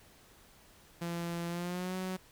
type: tone with pitch glide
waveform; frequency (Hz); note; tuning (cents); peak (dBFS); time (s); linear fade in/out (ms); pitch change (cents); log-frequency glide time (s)
sawtooth; 170.6 to 186.04; F3 to F#3; -40 to +10; -31; 1.01-2.17; 10; +150; 1.48-1.96
effects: pink hiss -60 dBFS RMS until 2.31 s